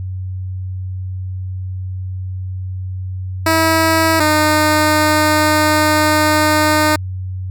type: tone pair in turn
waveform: 10% pulse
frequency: 323.4 / 305.6 Hz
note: E4 / D#4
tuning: -33 / -31 cents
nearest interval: minor second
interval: 98 cents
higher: first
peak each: -3 dBFS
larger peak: neither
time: 3.46-4.2 / 4.2-6.96 s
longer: second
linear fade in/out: 5 ms
effects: added 93 Hz sine -21 dBFS peak until 7.5 s